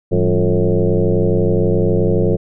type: tone with frequency modulation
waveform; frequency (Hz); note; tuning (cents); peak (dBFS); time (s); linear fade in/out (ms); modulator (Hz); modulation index
sine; 170; F3; -46; -11; 0.11-2.37; 20; 91.8; 3.9
effects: none